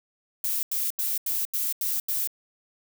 violet noise bursts, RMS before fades -27 dBFS, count 7, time 0.44-2.274 s, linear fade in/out 2 ms, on 190 ms, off 84 ms, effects none

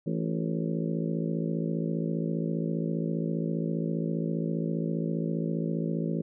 harmonic tone with a mistuned harmonic, 55 Hz, A1, in tune, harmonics 3 / 4 / 5 / 6 / 7 / 8 / 9 / 10, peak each -30 / -33 / -36 / -37 / -42 / -39 / -43 / -42 dBFS, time 0.06-6.22 s, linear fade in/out 10 ms, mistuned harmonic 6, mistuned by +77 cents, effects none

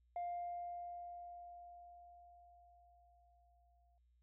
sine tone with exponential decay, 701 Hz, F5, 6 cents sharp, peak -37 dBFS, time 0.16-3.98 s, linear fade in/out 2 ms, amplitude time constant 830 ms, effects tanh soft clip ceiling -37 dBFS + added 60 Hz sine -70 dBFS peak until 4.22 s

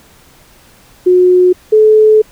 sine tone pair in turn, 363 / 431.7 Hz, F#4 / A4, -33 / -33 cents, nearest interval minor third, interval 300 cents, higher second, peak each -4 / -3 dBFS, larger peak second, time 1.06-1.53 / 1.72-2.22 s, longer second, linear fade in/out 10 ms, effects pink hiss -44 dBFS RMS until 2.31 s

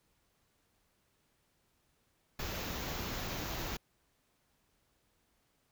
pink band-stop noise, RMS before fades -39 dBFS, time 2.39-3.77 s, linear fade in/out 5 ms, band 7100 to 12000 Hz, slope 96 dB/octave, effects pink hiss -75 dBFS RMS until 5.71 s

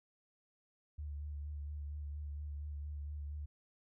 sine tone with vibrato, 73.42 Hz, D2, in tune, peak -40 dBFS, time 0.98-3.46 s, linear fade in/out 10 ms, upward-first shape sine, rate 4.3 Hz, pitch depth 29 cents each way, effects none

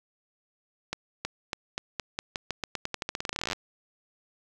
accelerating click train, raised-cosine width 0.2 ms, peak -13 dBFS, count 30, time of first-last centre 0.93-3.531 s, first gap 320 ms, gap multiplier 0.88, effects none

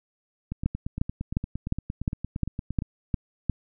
two click trains, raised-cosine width 5 ms, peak -18 / -11 dBFS, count 21 / 9, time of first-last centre 0.52-2.821 / 0.66-3.497 s, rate 8.69 / 2.82 Hz, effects none

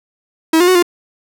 45% pulse tone with pitch steps, 322.1 / 355.6 / 369.7 / 350.7 Hz, E4 / F4 / F#4 / F4, -40 / +31 / -1 / +7 cents, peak -8 dBFS, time 0.53-0.826 s, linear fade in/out 5 ms, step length 74 ms, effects none

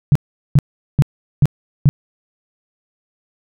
sine tone bursts, 142.6 Hz, C#3, 49 cents sharp, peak -6 dBFS, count 5, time 0.12-1.89 s, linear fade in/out 0 ms, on 34 ms, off 400 ms, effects none

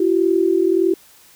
sine tone pair together, 338.5 / 380 Hz, E4 / F#4, +46 / +46 cents, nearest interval major second, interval 200 cents, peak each -16 dBFS, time 0-0.94 s, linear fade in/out 5 ms, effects white hiss -49 dBFS RMS until 1.35 s

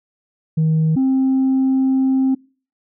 sine tone pair in turn, 158.3 / 264.3 Hz, D#3 / C4, +30 / +18 cents, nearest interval major sixth, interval 888 cents, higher second, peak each -11 dBFS, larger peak neither, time 0.57-0.96 / 0.96-2.35 s, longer second, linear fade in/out 10 ms, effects noise-tail reverb RT60 0.4 s tail -26 dB re dry + tanh soft clip ceiling -11 dBFS

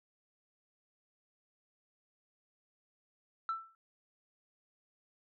sine tone with exponential decay, 1331 Hz, E6, 16 cents sharp, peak -28 dBFS, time 3.49-3.75 s, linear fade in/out 1 ms, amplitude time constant 55 ms, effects tanh soft clip ceiling -29 dBFS

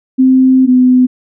sine tone pair in turn, 260.1 / 253 Hz, C4 / B3, -10 / +42 cents, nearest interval unison, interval 48 cents, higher first, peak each -4 dBFS, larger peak neither, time 0.18-0.67 / 0.67-1.07 s, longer first, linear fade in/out 20 ms, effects none

